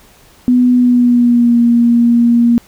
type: tone with pitch glide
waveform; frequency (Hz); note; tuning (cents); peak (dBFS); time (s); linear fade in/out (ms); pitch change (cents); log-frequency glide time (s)
sine; 248 to 236.3; B3 to A#3; +7 to +24; -6; 0.48-2.58; 0; -83; 0.73-1.58
effects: pink hiss -45 dBFS RMS until 2.67 s